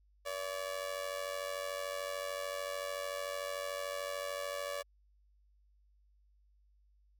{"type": "tone with amplitude modulation", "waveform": "sawtooth", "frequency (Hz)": 572, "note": "D5", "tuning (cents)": -46, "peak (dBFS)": -30, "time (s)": [0.25, 4.83], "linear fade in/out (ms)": 20, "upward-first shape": "sine", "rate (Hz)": 93.5, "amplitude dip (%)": 75, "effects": ["added 50 Hz sine -65 dBFS peak until 7.19 s"]}